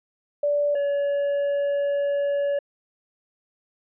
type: tone pair in turn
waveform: sine / triangle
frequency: 581 / 568.1 Hz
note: D5 / C#5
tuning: -19 / +42 cents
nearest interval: unison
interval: 39 cents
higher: first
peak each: -19 dBFS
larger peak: neither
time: 0.43-0.75 / 0.75-2.59 s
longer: second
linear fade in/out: 5 ms
effects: resampled to 8000 Hz